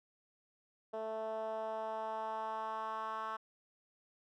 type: tone with band-pass filter sweep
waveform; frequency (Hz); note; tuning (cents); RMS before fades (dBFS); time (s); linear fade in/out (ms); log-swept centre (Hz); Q
10% pulse; 220; A3; 0; -40; 0.93-3.37; 10; 570 to 1200; 2.8
effects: none